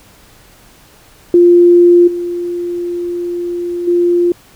sine tone with level steps, 349.2 Hz, F4, in tune, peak -3 / -16 / -8 dBFS, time 1.34-4.32 s, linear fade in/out 2 ms, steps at 2.07 / 3.87 s, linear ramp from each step 10 ms, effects pink hiss -44 dBFS RMS until 4.55 s

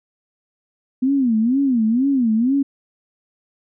sine tone with vibrato, 246.9 Hz, B3, in tune, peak -14 dBFS, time 1.02-2.63 s, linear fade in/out 10 ms, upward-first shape sine, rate 2.1 Hz, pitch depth 220 cents each way, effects none

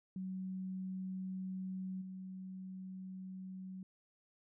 sine tone with level steps, 187.6 Hz, F#3, 24 cents sharp, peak -39 / -44 dBFS, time 0.16-3.83 s, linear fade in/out 2 ms, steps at 2.01 s, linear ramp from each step 10 ms, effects none

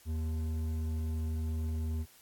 sine tone with hard clipping, 79.3 Hz, D#2, 33 cents sharp, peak -33 dBFS, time 0.05-2.06 s, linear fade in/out 50 ms, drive 8 dB, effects white hiss -60 dBFS RMS until 2.21 s + AAC 64 kbps

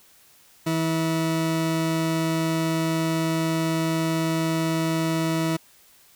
40% pulse tone pair together, 162 / 324 Hz, E3 / E4, -30 / -30 cents, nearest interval octave, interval 1200 cents, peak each -24 / -25 dBFS, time 0.66-5.57 s, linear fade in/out 10 ms, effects white hiss -55 dBFS RMS until 6.15 s

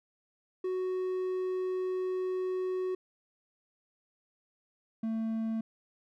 triangle tone pair in turn, 370.4 / 223.4 Hz, F#4 / A3, +2 / +27 cents, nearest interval major sixth, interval 875 cents, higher first, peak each -28 dBFS, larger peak neither, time 0.64-2.95 / 5.03-5.61 s, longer first, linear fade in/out 5 ms, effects none

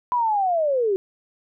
sine linear sweep, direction down, 1004 to 370 Hz, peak -18 dBFS, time 0.12-0.96 s, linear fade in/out 0 ms, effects none

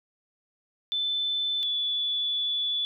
sine tone pair in turn, 3520 / 3448 Hz, A7 / A7, 0 / -36 cents, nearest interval unison, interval 36 cents, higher first, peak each -25 dBFS, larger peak neither, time 0.92-1.63 / 1.63-2.85 s, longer second, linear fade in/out 0 ms, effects none

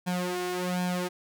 sawtooth tone with flanger, 180 Hz, F#3, 47 cents flat, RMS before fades -30 dBFS, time 0.06-1.09 s, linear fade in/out 20 ms, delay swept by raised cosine 1.2 to 2.9 ms, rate 1.3 Hz, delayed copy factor +0.8, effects none

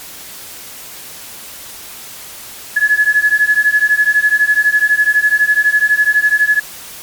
sine beating tone pair, 1697 / 1709 Hz, G#6 / G#6, +37 / +49 cents, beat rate 12 Hz, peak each -12 dBFS, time 2.76-6.6 s, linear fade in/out 10 ms, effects white hiss -32 dBFS RMS until 7.02 s + MP3 96 kbps

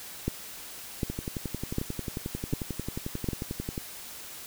two click trains, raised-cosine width 3 ms, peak -19 / -14 dBFS, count 31 / 5, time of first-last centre 1.1-3.779 / 0.28-3.288 s, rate 11.2 / 1.33 Hz, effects white hiss -43 dBFS RMS until 4.46 s

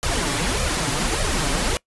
pink noise with flanger, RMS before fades -22 dBFS, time 0.03-1.77 s, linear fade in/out 0 ms, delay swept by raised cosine 1.6 to 7.2 ms, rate 1.7 Hz, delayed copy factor +0.85, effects noise-tail reverb RT60 0.1 s tail -23 dB re dry + resampled to 24000 Hz

